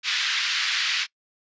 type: band-pass noise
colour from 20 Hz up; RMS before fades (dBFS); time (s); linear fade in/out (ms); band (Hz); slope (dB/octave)
white; -25; 0.03-1.07; 50; 1500 to 4500; 24
effects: noise-tail reverb RT60 0.1 s tail -23 dB re dry + resampled to 16000 Hz